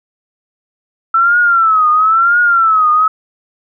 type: tone with vibrato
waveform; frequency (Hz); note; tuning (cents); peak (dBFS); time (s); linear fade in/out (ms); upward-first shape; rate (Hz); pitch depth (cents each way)
sine; 1329; E6; +14; -7; 1.14-3.08; 5; triangle; 0.99; 150
effects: none